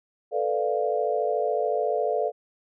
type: chord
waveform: sine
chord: B half-diminished seventh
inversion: third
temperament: equal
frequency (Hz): 440 / 493.9 / 587.3 / 698.5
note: A4 / B4 / D5 / F5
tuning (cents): 0 / 0 / 0 / 0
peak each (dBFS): -27 / -29 / -28 / -28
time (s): 0.31-2.32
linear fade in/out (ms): 50
effects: none